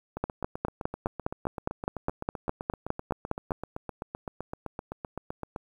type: two click trains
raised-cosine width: 1 ms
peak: -20 / -13 dBFS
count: 43 / 17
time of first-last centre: 0.17-5.562 / 0.24-3.519 s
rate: 7.79 / 4.88 Hz
effects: 9-bit